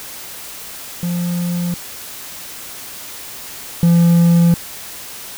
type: tone pair in turn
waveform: triangle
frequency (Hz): 174.61 / 170.42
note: F3 / F3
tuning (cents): 0 / -42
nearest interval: unison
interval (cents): 42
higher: first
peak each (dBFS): -15 / -6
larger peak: second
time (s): 1.03-1.74 / 3.83-4.54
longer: neither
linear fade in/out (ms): 0
effects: white hiss -32 dBFS RMS until 5.37 s